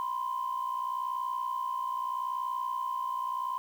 sine tone pair together, 983 / 1043.8 Hz, B5 / C6, -8 / -4 cents, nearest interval minor second, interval 104 cents, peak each -34 / -31 dBFS, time 0-3.58 s, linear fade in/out 0 ms, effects tanh soft clip ceiling -25 dBFS + 9-bit

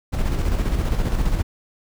brown noise with tremolo, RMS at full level -19 dBFS, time 0.12-1.43 s, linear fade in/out 20 ms, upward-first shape square, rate 15 Hz, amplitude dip 40%, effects none

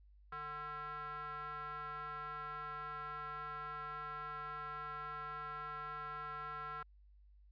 square tone with band-pass filter, 149.4 Hz, D3, 30 cents sharp, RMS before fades -45 dBFS, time 0.32-6.83 s, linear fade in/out 5 ms, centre 1300 Hz, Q 5.4, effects added 50 Hz sine -60 dBFS peak until 7.51 s + resampled to 11025 Hz

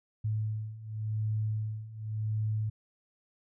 sine beating tone pair, 107.6 / 108.5 Hz, A2 / A2, -38 / -24 cents, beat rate 0.9 Hz, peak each -35 / -32 dBFS, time 0.24-2.7 s, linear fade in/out 10 ms, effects none

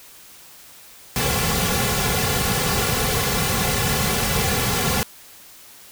pink noise with comb filter, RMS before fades -21 dBFS, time 1.16-5.03 s, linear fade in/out 0 ms, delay 3.2 ms, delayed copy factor -0.95, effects white hiss -45 dBFS RMS until 5.91 s

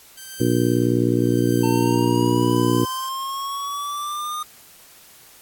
5% pulse tone with tremolo, 1560 Hz, G6, 9 cents flat, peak -22 dBFS, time 0.17-3.09 s, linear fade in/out 5 ms, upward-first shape sine, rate 0.84 Hz, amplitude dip 85%
harmonic tone, 59.6 Hz, A#1, 39 cents sharp, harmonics 2 / 3 / 4 / 5 / 6 / 7 / 8, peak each -22 / -29 / -23 / -21 / -22 / -32 / -28 dBFS, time 0.4-2.85 s, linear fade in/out 5 ms
square exponential sweep, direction up, 897 to 1228 Hz, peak -26 dBFS, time 1.63-4.43 s, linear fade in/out 5 ms
effects white hiss -48 dBFS RMS until 5.41 s + AAC 64 kbps

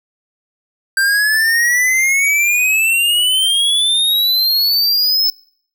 square exponential sweep, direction up, 1568 to 5274 Hz, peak -12 dBFS, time 0.97-5.3 s, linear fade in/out 2 ms, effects noise-tail reverb RT60 0.6 s tail -24 dB re dry

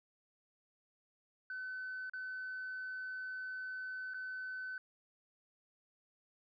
sine tone with dropouts, 1515 Hz, F#6, 40 cents sharp, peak -39 dBFS, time 1.5-4.78 s, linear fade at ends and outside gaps 2 ms, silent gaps 2.097-2.135 / 4.137-4.143 s, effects tanh soft clip ceiling -37 dBFS

